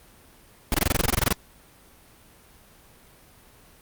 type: noise bursts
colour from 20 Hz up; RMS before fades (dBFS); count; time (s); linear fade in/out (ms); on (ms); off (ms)
pink; -20; 14; 0.72-1.328; 2; 23; 22
effects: pink hiss -53 dBFS RMS until 3.81 s + Opus 32 kbps